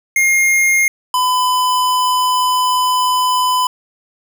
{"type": "tone pair in turn", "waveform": "square", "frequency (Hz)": [2131, 1005.7], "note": ["C7", "B5"], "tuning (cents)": [31, 31], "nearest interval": "octave + minor second", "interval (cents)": 1300, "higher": "first", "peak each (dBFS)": [-11, -13], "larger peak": "first", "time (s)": [[0.16, 0.88], [1.14, 3.67]], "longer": "second", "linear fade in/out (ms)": 2, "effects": []}